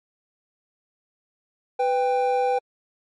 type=tone pair together; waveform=triangle; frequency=498.4 / 791.2 Hz; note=B4 / G5; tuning=+16 / +16 cents; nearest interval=minor sixth; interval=800 cents; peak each=-20 dBFS; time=1.79-2.59 s; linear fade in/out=10 ms; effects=MP3 48 kbps